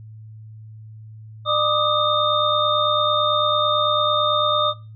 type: tone cluster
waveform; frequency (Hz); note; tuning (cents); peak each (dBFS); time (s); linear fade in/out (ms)
sine; 601 / 1184 / 1253 / 3644; D5 / D6 / D#6 / A#7; +40 / +14 / +12 / -40; -22; 1.45-4.74; 50
effects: noise-tail reverb RT60 0.3 s tail -17 dB re dry + added 109 Hz sine -37 dBFS peak until 4.95 s